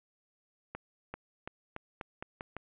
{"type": "accelerating click train", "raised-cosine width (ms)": 0.5, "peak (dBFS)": -24, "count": 8, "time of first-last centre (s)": [0.75, 2.566], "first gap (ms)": 390, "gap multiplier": 0.86, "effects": ["resampled to 8000 Hz", "9-bit"]}